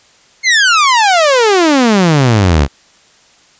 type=exponential sweep; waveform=sawtooth; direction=down; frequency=2176 to 65.9 Hz; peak=-3 dBFS; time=0.43-2.68 s; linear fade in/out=50 ms; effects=white hiss -47 dBFS RMS until 3.59 s + resampled to 16000 Hz